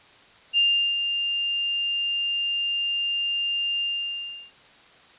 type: tone with ADSR envelope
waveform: sine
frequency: 2800 Hz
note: F7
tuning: 4 cents sharp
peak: -16 dBFS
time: 0.53-4.52 s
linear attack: 45 ms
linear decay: 380 ms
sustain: -7 dB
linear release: 710 ms
effects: white hiss -52 dBFS RMS until 5.18 s + resampled to 8000 Hz